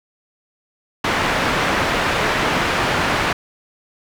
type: low-pass noise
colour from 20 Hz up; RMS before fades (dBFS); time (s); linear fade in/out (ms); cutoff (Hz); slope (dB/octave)
white; -19; 1.04-3.33; 5; 1900; 12
effects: none